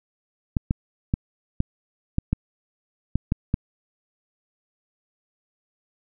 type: clicks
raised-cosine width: 5 ms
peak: -8 dBFS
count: 9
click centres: 0.568 / 0.709 / 1.139 / 1.604 / 2.184 / 2.33 / 3.156 / 3.321 / 3.541 s
effects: none